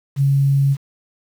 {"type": "tone with quantisation", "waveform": "sine", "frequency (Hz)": 138.59, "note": "C#3", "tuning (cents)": 0, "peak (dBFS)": -12, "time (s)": [0.16, 0.77], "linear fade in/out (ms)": 50, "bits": 7, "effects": []}